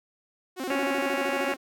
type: tone with vibrato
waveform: sawtooth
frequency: 311.1 Hz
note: D#4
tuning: in tune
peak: -26 dBFS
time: 0.56-1.57 s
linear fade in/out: 50 ms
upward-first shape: square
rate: 13 Hz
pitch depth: 290 cents each way
type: harmonic tone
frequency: 277.2 Hz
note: C#4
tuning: in tune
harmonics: 1 / 2 / 3 / 4 / 5 / 6 / 7 / 8 / 9 / 10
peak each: -33 / -30 / -35 / -38 / -38 / -37 / -39 / -39 / -41 / -38 dBFS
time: 0.7-1.54 s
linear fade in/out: 2 ms
effects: none